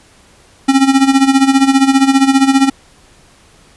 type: tone with tremolo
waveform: square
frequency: 270.2 Hz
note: C#4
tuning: 44 cents flat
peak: -5 dBFS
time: 0.68-2.7 s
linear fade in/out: 10 ms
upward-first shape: sine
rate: 15 Hz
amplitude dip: 75%
effects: pink hiss -46 dBFS RMS until 3.76 s + resampled to 24000 Hz